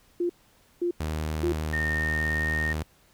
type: tone bursts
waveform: sine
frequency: 349.2 Hz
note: F4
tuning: in tune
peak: -23 dBFS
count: 3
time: 0.2-1.525 s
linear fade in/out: 5 ms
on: 95 ms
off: 520 ms
type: tone with vibrato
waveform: sawtooth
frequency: 77.78 Hz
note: D#2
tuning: in tune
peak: -24 dBFS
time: 1-2.83 s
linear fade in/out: 5 ms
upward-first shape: triangle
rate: 10 Hz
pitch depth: 10 cents each way
type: tone with pitch glide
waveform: sine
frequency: 1832 to 1843.7 Hz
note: A#6 to A#6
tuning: -31 to -20 cents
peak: -26 dBFS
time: 1.73-2.73 s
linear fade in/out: 5 ms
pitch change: +11 cents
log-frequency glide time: 1.98-2.56 s
effects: pink hiss -61 dBFS RMS until 3.13 s